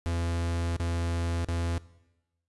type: tone with dropouts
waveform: 45% pulse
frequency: 84.8 Hz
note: E2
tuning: 50 cents sharp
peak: -27 dBFS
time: 0.06-1.78 s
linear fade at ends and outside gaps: 0 ms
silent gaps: 0.765-0.799 / 1.446-1.486 s
effects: noise-tail reverb RT60 1.0 s tail -20 dB re dry + resampled to 24000 Hz